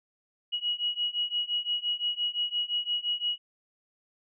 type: beating tone pair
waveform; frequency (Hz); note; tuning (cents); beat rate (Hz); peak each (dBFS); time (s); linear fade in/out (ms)
sine; 2905 / 2910.8; F#7 / F#7; -32 / -29; 5.8; -31 / -30; 0.52-3.38; 20
effects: none